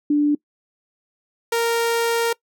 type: tone pair in turn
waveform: sine / sawtooth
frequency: 293.7 / 464.3 Hz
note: D4 / A#4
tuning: 0 / -7 cents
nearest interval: minor sixth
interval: 793 cents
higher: second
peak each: -14 dBFS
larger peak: neither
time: 0.1-0.35 / 1.52-2.33 s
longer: second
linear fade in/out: 5 ms
effects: noise-tail reverb RT60 0.1 s tail -23 dB re dry